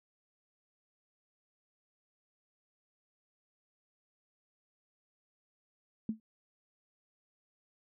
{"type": "tone with exponential decay", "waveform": "sine", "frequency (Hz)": 219.9, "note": "A3", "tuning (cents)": -1, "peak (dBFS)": -27, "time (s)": [6.09, 6.2], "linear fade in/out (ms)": 2, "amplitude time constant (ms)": 23, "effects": []}